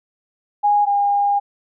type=tone pair in turn; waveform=sine; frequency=824 / 809.8 Hz; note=G#5 / G#5; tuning=-14 / -44 cents; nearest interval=unison; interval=30 cents; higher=first; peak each=-12 / -14 dBFS; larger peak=first; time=0.63-0.86 / 0.86-1.4 s; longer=second; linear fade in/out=20 ms; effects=none